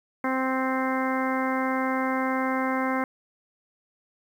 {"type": "harmonic tone", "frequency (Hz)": 261.6, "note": "C4", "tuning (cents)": 0, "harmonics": [1, 2, 3, 4, 5, 6, 7, 8], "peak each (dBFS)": [-27, -31, -32, -31, -35, -35, -38, -35], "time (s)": [0.24, 3.04], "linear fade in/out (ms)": 2, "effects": ["9-bit"]}